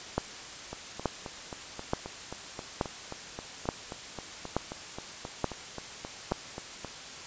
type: two click trains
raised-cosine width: 1 ms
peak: -23 / -12 dBFS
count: 24 / 8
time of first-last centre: 0.73-6.847 / 0.18-6.32 s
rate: 3.76 / 1.14 Hz
effects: white hiss -43 dBFS RMS until 7.26 s + resampled to 16000 Hz